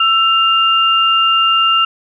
sine tone pair together, 1330 / 2802 Hz, E6 / F7, +15 / +5 cents, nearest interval octave + minor second, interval 1290 cents, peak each -12 dBFS, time 0-1.85 s, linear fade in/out 5 ms, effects none

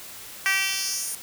10% pulse tone with high-pass filter sweep, 386.9 Hz, G4, 23 cents flat, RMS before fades -26 dBFS, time 0.46-1.15 s, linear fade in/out 0 ms, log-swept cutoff 1800 to 9500 Hz, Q 1.9, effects white hiss -41 dBFS RMS until 1.22 s

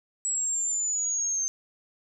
sine exponential sweep, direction down, 7800 to 6272 Hz, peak -25 dBFS, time 0.25-1.48 s, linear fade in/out 0 ms, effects none

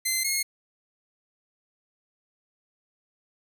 10% pulse tone pair in turn, 2067 / 2157 Hz, C7 / C#7, -22 / -48 cents, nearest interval minor second, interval 74 cents, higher second, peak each -15 dBFS, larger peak neither, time 0.05-0.24 / 0.24-0.43 s, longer neither, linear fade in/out 10 ms, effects none

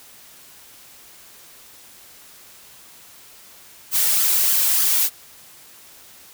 blue noise with flanger, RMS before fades -18 dBFS, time 3.91-5.1 s, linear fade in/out 50 ms, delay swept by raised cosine 0.62 to 2.22 ms, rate 3.3 Hz, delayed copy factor +0.5, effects white hiss -46 dBFS RMS until 6.33 s

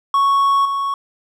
triangle tone with level steps, 1108.7 Hz, C#6, in tune, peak -10 / -16 dBFS, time 0.14-0.94 s, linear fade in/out 2 ms, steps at 0.65 s, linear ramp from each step 5 ms, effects none

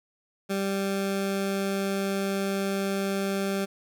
20% pulse tone, 196 Hz, G3, in tune, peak -21 dBFS, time 0.49-3.66 s, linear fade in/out 20 ms, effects none

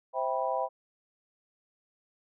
sine chord, C major seventh, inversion none, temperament just, 523.3 / 654.1 / 784.9 / 981.1 Hz, C5 / E5 / G5 / B5, 0 / -14 / +2 / -12 cents, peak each -33 dBFS, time 0.13-0.69 s, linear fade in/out 50 ms, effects none

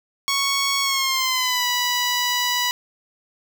10% pulse tone with pitch glide, 1108.7 to 982.1 Hz, C#6 to B5, 0 to -10 cents, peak -11 dBFS, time 0.28-2.71 s, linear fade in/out 0 ms, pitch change -210 cents, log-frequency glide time 0.82-1.65 s, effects none

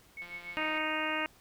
sine tone with tremolo, 2206 Hz, C#7, 9 cents flat, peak -37 dBFS, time 0.17-0.9 s, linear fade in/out 2 ms, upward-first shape triangle, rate 6.9 Hz, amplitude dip 95%
click train, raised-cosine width 0.3 ms, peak -35 dBFS, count 98, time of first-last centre 0.22-0.777 s, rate 174 Hz
harmonic tone, 310.6 Hz, D#4, 3 cents flat, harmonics 1 / 2 / 3 / 4 / 5 / 6 / 7 / 8 / 9, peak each -39 / -39 / -39 / -39 / -39 / -39 / -39 / -39 / -39 dBFS, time 0.57-1.26 s, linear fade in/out 0 ms
effects pink hiss -61 dBFS RMS until 1.4 s

